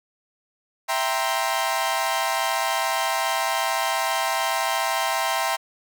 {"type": "chord", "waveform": "sawtooth", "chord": "C dominant seventh", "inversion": "first", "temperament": "equal", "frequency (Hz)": [659.3, 784, 932.3, 1046.5], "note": ["E5", "G5", "Bb5", "C6"], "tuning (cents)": [0, 0, 0, 0], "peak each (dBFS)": [-24, -23, -24, -24], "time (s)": [0.88, 5.57], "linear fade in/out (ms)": 20, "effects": []}